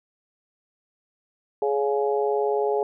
harmonic tone, 139.9 Hz, C#3, 16 cents sharp, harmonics 3 / 4 / 5 / 6, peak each -22 / -29 / -30 / -29 dBFS, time 1.62-2.83 s, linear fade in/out 2 ms, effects none

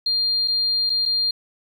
sine tone with dropouts, 4200 Hz, C8, 6 cents sharp, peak -18 dBFS, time 0.06-1.31 s, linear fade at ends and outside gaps 5 ms, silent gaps 0.477-0.481 / 0.896-0.9 / 1.055-1.059 s, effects 8-bit

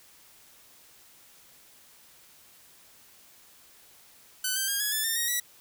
5% pulse tone with pitch steps, 1507 / 1562.9 / 1620.8 / 1680.8 / 1743.1 / 1807.7 / 1874.7 / 1944.2 Hz, F#6 / G6 / G#6 / G#6 / A6 / A6 / A#6 / B6, +31 / -6 / -43 / +20 / -17 / +46 / +9 / -28 cents, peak -16 dBFS, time 4.44-5.4 s, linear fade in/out 5 ms, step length 120 ms, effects white hiss -56 dBFS RMS until 5.6 s

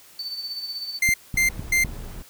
triangle tone with tremolo, 4529 Hz, C#8, 36 cents sharp, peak -26 dBFS, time 0.19-0.99 s, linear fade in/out 2 ms, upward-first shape sine, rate 16 Hz, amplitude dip 55%
45% pulse tone bursts, 2093 Hz, C7, in tune, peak -17 dBFS, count 3, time 1.02-1.84 s, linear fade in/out 5 ms, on 120 ms, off 230 ms
click train, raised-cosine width 5 ms, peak -17 dBFS, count 4, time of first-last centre 1.09-1.848 s, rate 3.96 Hz
brown noise, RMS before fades -35 dBFS, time 1.34-2.23 s, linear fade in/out 20 ms
effects white hiss -50 dBFS RMS until 2.29 s

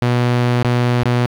sawtooth tone with dropouts, 121.9 Hz, B2, 22 cents flat, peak -9 dBFS, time 0.02-1.26 s, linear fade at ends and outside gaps 0 ms, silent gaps 0.629-0.647 / 1.033-1.056 s, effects low-pass 4000 Hz 12 dB/octave + 7-bit

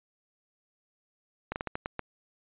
slowing click train, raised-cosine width 0.5 ms, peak -17 dBFS, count 7, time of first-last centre 1.52-1.993 s, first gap 39 ms, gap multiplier 1.28, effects resampled to 8000 Hz

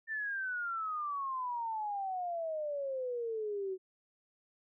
sine exponential sweep, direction down, 1800 to 370 Hz, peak -34 dBFS, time 0.07-3.78 s, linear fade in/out 50 ms, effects none

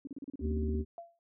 sine tone bursts, 277 Hz, C#4, 1 cent flat, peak -38 dBFS, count 14, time 0.05-0.813 s, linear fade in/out 2 ms, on 22 ms, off 35 ms
harmonic tone, 76.7 Hz, D#2, 24 cents flat, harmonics 1 / 3 / 5, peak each -31 / -36 / -38 dBFS, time 0.4-0.85 s, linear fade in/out 50 ms
sine tone with exponential decay, 681 Hz, F5, 44 cents flat, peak -38 dBFS, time 0.98-1.19 s, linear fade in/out 1 ms, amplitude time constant 45 ms
effects none

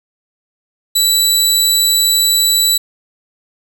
20% pulse tone, 3951 Hz, B7, in tune, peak -4 dBFS, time 0.95-2.78 s, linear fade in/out 10 ms, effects 7-bit

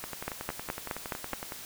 two click trains, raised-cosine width 0.5 ms, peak -21 / -16 dBFS, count 17 / 6, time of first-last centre 0.04-1.521 / 0.28-1.333 s, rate 10.8 / 4.75 Hz, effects white hiss -44 dBFS RMS until 1.65 s

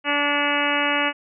harmonic tone with a mistuned harmonic, 289.5 Hz, D4, 25 cents flat, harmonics 1 / 2 / 3 / 4 / 5 / 6 / 7 / 8 / 9 / 10, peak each -28 / -28 / -28 / -28 / -28 / -28 / -28 / -28 / -28 / -28 dBFS, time 0.04-1.13 s, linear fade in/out 50 ms, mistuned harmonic 8, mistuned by -30 cents, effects none

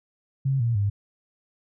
sine tone with pitch steps, 135.2 / 117.02 / 101.29 Hz, C#3 / A#2 / G#2, -43 / +7 / -43 cents, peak -20 dBFS, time 0.45-0.9 s, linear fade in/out 10 ms, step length 150 ms, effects none

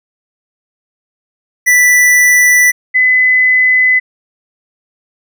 square / sine tone pair in turn, 1975.5 / 2015 Hz, B6 / B6, 0 / +34 cents, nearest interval unison, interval 34 cents, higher second, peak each -6 dBFS, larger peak neither, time 1.66-2.72 / 2.94-4 s, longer neither, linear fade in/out 20 ms, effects none

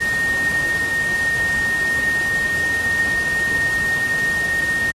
sine tone in noise, 1849 Hz, A#6, 15 cents flat, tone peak -17 dBFS, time 0-4.92 s, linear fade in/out 20 ms, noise pink, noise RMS -30 dBFS, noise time 0-4.92 s, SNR +10 dB, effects high-pass 60 Hz 12 dB/octave + AAC 32 kbps

